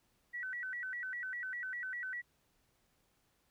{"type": "tone with vibrato", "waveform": "sine", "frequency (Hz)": 1715, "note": "A6", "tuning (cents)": -45, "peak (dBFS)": -38, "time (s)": [0.33, 2.22], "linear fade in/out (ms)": 20, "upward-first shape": "square", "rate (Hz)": 5, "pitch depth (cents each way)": 210, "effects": ["pink hiss -75 dBFS RMS until 3.5 s"]}